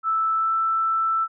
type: tone with pitch glide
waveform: sine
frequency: 1317 to 1326.2 Hz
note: E6 to E6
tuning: -2 to +10 cents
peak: -19 dBFS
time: 0.03-1.28 s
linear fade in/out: 50 ms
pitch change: +12 cents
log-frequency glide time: 0.35-0.52 s
effects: none